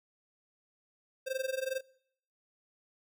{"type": "tone with amplitude modulation", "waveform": "square", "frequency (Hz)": 526, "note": "C5", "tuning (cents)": 9, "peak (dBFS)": -30, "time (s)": [1.26, 1.81], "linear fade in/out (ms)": 20, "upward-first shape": "sine", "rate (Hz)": 22.2, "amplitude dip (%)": 90, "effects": ["noise-tail reverb RT60 0.7 s tail -24 dB re dry"]}